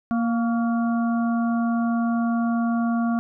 harmonic tone with a mistuned harmonic, 233.1 Hz, A#3, in tune, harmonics 1 / 3 / 5 / 6, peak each -20 / -30 / -34 / -36 dBFS, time 0.11-3.19 s, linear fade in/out 0 ms, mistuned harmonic 5, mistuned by -44 cents, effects none

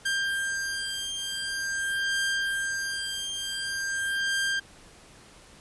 sawtooth beating tone pair, 1590 / 1590.46 Hz, G6 / G6, +24 / +25 cents, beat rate 0.46 Hz, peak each -27 dBFS, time 0.05-4.6 s, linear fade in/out 10 ms, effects pink hiss -52 dBFS RMS until 5.6 s + resampled to 24000 Hz

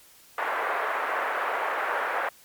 white band-pass noise, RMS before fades -28 dBFS, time 0.38-2.29 s, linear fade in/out 2 ms, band 480 to 1700 Hz, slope 24 dB/octave, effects white hiss -54 dBFS RMS until 2.44 s + MP3 96 kbps

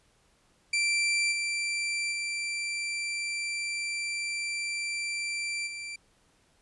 sawtooth tone with level steps, 2349 Hz, D7, in tune, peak -21 / -25 / -27 / -33 dBFS, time 0.73-5.96 s, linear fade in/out 5 ms, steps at 1.31 / 2.11 / 5.66 s, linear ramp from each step 20 ms, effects pink hiss -66 dBFS RMS until 6.61 s + resampled to 24000 Hz

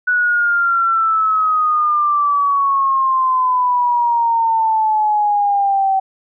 sine exponential sweep, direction down, 1480 to 766 Hz, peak -12 dBFS, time 0.07-6 s, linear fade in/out 10 ms, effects none

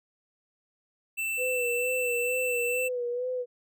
square tone, 2665 Hz, E7, 18 cents sharp, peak -29 dBFS, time 1.17-2.89 s, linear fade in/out 20 ms
sine tone with vibrato, 493.6 Hz, B4, 1 cent flat, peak -28 dBFS, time 1.37-3.46 s, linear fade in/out 50 ms, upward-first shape sine, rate 2.2 Hz, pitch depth 50 cents each way
effects none

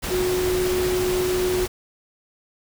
sine tone in noise, 365.3 Hz, F#4, 22 cents flat, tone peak -20 dBFS, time 0.1-1.66 s, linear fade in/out 20 ms, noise pink, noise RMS -28 dBFS, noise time 0.02-1.68 s, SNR +5 dB, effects none

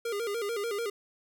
square tone with vibrato, 435.4 Hz, A4, 18 cents flat, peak -31 dBFS, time 0.05-0.9 s, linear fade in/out 5 ms, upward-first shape square, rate 6.8 Hz, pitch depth 120 cents each way, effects none

